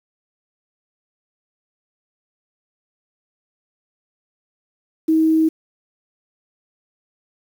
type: tone with quantisation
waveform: sine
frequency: 318.6 Hz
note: D#4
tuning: 41 cents sharp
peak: -12 dBFS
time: 5.08-5.49 s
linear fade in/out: 10 ms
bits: 7
effects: none